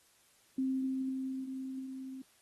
sine tone with level ramp, 263.3 Hz, C4, 11 cents sharp, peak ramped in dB -29 to -42 dBFS, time 0.58-2.22 s, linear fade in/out 5 ms, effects white hiss -67 dBFS RMS until 2.41 s + AAC 32 kbps

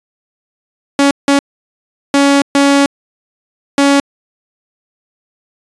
sawtooth tone bursts at uneven times, 280.4 Hz, C#4, 20 cents sharp, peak -3 dBFS, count 5, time 0.99-1.11 / 1.28-1.39 / 2.14-2.42 / 2.55-2.86 / 3.78-4 s, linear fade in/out 2 ms, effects resampled to 22050 Hz

